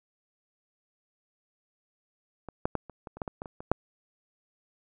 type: clicks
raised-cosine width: 1 ms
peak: -25 / -12 / -14 / -29 / -26 / -30 / -17 / -20 / -22 / -26 / -26 / -7 dBFS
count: 12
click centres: 2.487 / 2.655 / 2.753 / 2.897 / 3.072 / 3.17 / 3.218 / 3.278 / 3.419 / 3.458 / 3.605 / 3.716 s
effects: none